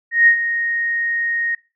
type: tone with ADSR envelope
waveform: sine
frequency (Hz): 1864.7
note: A#6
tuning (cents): 0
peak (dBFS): -7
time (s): 0.11-1.55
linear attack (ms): 160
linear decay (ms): 86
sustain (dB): -11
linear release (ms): 5
effects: noise-tail reverb RT60 0.3 s tail -20 dB re dry

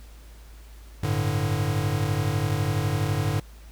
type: chord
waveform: square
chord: G suspended second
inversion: none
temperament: equal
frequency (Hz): 98 / 110 / 146.83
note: G2 / A2 / D3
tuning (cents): 0 / 0 / 0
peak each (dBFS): -28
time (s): 1.03-3.4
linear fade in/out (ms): 5
effects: added 54 Hz sine -43 dBFS peak until 3.71 s + pink hiss -54 dBFS RMS until 3.71 s

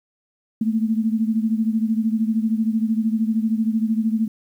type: beating tone pair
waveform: sine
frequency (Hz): 218.8 / 231.8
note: A3 / A#3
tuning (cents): -9 / -10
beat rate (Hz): 13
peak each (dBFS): -19 / -23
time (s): 0.61-4.28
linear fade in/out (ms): 5
effects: 9-bit

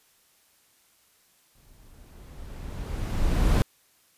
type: noise with exponential growth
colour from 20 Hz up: brown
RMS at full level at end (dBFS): -18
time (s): 1.55-3.62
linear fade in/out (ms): 0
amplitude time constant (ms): 450
effects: white hiss -63 dBFS RMS until 4.17 s + resampled to 32000 Hz

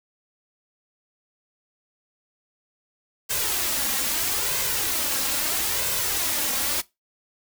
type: noise with flanger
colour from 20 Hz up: white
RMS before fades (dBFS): -25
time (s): 3.29-6.82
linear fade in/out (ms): 20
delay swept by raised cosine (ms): 1.9 to 3.7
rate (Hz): 0.77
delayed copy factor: +0.55
effects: noise-tail reverb RT60 0.2 s tail -20 dB re dry

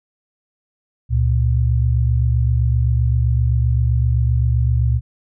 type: tone pair together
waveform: sine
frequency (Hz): 69.98 / 117.7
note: C#2 / A#2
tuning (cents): +17 / +17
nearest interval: major sixth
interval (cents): 900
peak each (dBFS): -16 / -16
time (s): 1.09-5.01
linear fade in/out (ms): 50
effects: none

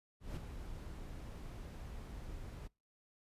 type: noise with ADSR envelope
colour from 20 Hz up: brown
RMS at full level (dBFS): -40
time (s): 0.2-2.68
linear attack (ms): 170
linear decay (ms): 4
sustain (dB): -7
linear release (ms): 14
effects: noise-tail reverb RT60 0.3 s tail -26 dB re dry + resampled to 32000 Hz

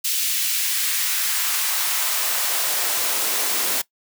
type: noise with high-pass filter sweep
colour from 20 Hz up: white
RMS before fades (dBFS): -22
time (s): 0.04-3.82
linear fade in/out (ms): 10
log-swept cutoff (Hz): 3200 to 250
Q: 0.99
effects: noise-tail reverb RT60 0.1 s tail -20 dB re dry

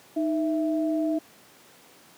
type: tone pair together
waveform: sine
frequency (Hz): 311.5 / 660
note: D#4 / E5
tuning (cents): +2 / +2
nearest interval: octave + minor second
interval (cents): 1300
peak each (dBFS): -23 / -29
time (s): 0.16-1.19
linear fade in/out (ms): 10
effects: pink hiss -53 dBFS RMS until 2.17 s + high-pass 200 Hz 12 dB/octave

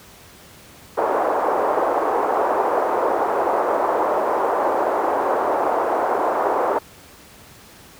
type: band-pass noise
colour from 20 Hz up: white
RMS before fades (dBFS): -20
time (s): 0.97-6.79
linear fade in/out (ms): 10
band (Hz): 370 to 980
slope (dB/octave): 24
effects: pink hiss -45 dBFS RMS until 7.99 s + high-pass 60 Hz 12 dB/octave

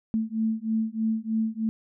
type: beating tone pair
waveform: sine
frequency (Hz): 220 / 223.2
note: A3 / A3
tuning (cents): 0 / +25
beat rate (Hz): 3.2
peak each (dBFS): -27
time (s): 0.14-1.69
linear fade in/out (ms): 0
effects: none

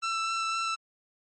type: tone with vibrato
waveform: sawtooth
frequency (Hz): 1334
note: E6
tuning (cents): +20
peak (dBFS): -24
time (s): 0.02-0.76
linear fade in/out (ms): 20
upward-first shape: sine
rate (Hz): 3.9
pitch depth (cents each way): 11
effects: low-pass 8000 Hz 12 dB/octave + MP3 32 kbps

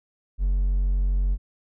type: tone with hard clipping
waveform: triangle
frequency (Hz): 46.25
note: F#1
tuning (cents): 0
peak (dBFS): -20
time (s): 0.38-1.38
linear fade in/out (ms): 50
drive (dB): 5
effects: none

